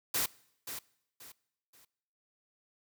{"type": "noise with echo", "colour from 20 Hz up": "white", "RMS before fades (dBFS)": -31, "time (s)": [0.14, 0.26], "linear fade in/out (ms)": 5, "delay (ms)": 530, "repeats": 3, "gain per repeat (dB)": -10, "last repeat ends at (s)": 1.85, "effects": ["noise-tail reverb RT60 0.8 s tail -23 dB re dry", "high-pass 80 Hz 12 dB/octave"]}